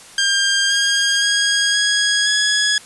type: tone with pitch steps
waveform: 15% pulse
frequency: 1599 / 1618.5 / 1638.3 / 1658.3 / 1678.5 Hz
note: G6 / G#6 / G#6 / G#6 / G#6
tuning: +34 / -45 / -24 / -3 / +18 cents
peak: -8 dBFS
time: 0.18-2.78 s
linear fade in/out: 2 ms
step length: 520 ms
effects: white hiss -41 dBFS RMS until 2.85 s + resampled to 24000 Hz